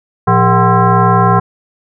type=tone with frequency modulation; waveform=sine; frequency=466.2 Hz; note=A#4; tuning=in tune; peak=-6 dBFS; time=0.27-1.4 s; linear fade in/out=10 ms; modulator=290 Hz; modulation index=2.8; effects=none